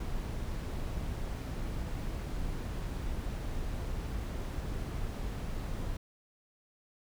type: noise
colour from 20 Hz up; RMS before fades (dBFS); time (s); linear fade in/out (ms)
brown; -36; 0-5.97; 5
effects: none